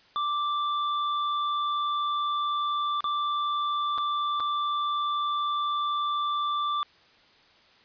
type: tone with dropouts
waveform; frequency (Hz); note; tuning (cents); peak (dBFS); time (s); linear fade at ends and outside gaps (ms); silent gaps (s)
square; 1174.7; D6; 0; -26; 0.16-6.83; 0; 3.006-3.042 / 3.978-3.983 / 4.399-4.404
effects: white hiss -58 dBFS RMS until 7.84 s + resampled to 11025 Hz

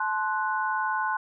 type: chord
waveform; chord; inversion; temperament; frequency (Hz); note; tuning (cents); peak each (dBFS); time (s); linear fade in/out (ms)
sine; F# diminished; first; equal with one note detuned; 866.9 / 1046.5 / 1480; A5 / C6 / F#6; -26 / 0 / 0; -29; 0-1.17; 5
effects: none

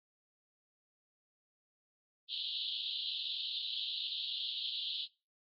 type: band-pass noise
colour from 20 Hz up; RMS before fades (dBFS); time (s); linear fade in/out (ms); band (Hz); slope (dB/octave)
white; -39; 2.28-5.08; 50; 3000 to 4200; 96
effects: noise-tail reverb RT60 0.3 s tail -22 dB re dry + AAC 32 kbps

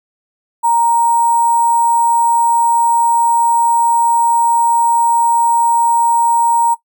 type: tone with sample-and-hold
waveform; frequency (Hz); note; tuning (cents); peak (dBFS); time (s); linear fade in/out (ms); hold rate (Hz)
sine; 932.3; A#5; 0; -9; 0.63-6.75; 20; 8820
effects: noise-tail reverb RT60 0.1 s tail -17 dB re dry

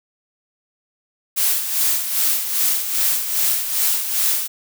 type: noise with tremolo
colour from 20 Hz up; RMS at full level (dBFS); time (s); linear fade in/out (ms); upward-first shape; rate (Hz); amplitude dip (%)
blue; -17; 1.36-4.48; 20; sine; 2.5; 60
effects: none

